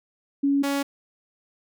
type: tone pair in turn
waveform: sine / sawtooth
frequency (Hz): 280 / 280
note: C#4 / C#4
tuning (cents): +18 / +18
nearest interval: unison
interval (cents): 0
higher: neither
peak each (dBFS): -18 / -19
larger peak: first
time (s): 0.43-0.63 / 0.63-0.83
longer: neither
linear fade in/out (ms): 10
effects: none